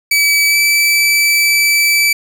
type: tone with pitch glide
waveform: sawtooth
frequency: 2293 to 2314 Hz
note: D7 to D7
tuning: -42 to -26 cents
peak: -6 dBFS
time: 0.11-2.13 s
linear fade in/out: 5 ms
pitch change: +16 cents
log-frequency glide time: 0.48-0.56 s
effects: none